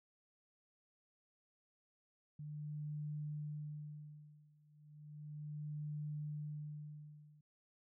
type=tone with tremolo; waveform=sine; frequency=149.6 Hz; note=D3; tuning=32 cents sharp; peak=-40 dBFS; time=2.39-7.41 s; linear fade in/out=5 ms; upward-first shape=sine; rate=0.34 Hz; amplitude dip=95%; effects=none